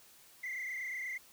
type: tone with frequency modulation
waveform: sine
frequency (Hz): 2053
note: C7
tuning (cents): -33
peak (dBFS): -35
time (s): 0.43-1.18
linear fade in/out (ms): 10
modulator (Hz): 28.3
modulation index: 3.1
effects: tanh soft clip ceiling -35 dBFS + white hiss -60 dBFS RMS until 1.32 s